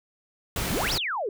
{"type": "noise", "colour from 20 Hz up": "pink", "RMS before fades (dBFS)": -29, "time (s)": [0.56, 0.98], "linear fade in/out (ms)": 2}
{"type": "exponential two-way sweep", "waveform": "sine", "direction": "up then down", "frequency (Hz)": [130.81, 5750, 375.7], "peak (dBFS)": -26, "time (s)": [0.7, 1.29], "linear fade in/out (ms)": 2, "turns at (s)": 0.93}
{"effects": []}